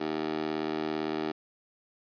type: tone with high-pass filter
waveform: 15% pulse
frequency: 77.78 Hz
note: D#2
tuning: in tune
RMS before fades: -32 dBFS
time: 0-1.32 s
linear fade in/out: 10 ms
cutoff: 370 Hz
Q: 2.5
effects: resampled to 11025 Hz + 10-bit